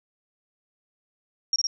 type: tone with echo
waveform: sine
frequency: 5588 Hz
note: F8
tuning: in tune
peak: -19 dBFS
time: 1.53-1.56 s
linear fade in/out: 2 ms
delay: 55 ms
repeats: 2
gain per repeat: -2 dB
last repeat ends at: 1.67 s
effects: none